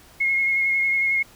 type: tone with vibrato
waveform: sine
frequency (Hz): 2159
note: C#7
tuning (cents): -46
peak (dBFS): -18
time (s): 0.2-1.23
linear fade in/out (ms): 10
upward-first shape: sine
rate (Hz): 11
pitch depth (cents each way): 18
effects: pink hiss -50 dBFS RMS until 1.35 s